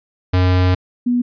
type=tone pair in turn; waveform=square / sine; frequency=91.4 / 244 Hz; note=F#2 / B3; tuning=-21 / -21 cents; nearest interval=octave + perfect fourth; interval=1700 cents; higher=second; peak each=-12 / -13 dBFS; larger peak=first; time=0.33-0.75 / 1.06-1.22 s; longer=first; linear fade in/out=10 ms; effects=resampled to 11025 Hz